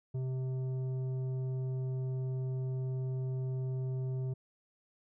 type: tone with tanh clipping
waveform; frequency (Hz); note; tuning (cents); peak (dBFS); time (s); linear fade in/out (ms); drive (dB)
triangle; 129.9; C3; -12; -34; 0.14-4.34; 10; 13
effects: none